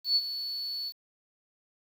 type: tone with ADSR envelope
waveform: sine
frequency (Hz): 4434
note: C#8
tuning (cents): 0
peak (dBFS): -20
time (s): 0.04-0.93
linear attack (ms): 120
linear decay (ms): 45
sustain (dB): -12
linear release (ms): 55
effects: 8-bit